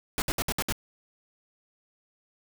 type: noise bursts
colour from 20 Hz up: pink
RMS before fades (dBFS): -28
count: 6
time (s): 0.18-0.724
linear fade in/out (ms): 0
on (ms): 39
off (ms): 62
effects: none